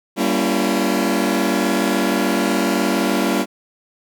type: chord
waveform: sawtooth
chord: G diminished seventh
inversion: none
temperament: just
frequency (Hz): 196 / 235.2 / 282.2 / 338.7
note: G3 / Bb3 / Db4 / Fb4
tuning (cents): 0 / +16 / +31 / +47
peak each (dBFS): -18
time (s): 0.16-3.46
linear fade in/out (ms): 50
effects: none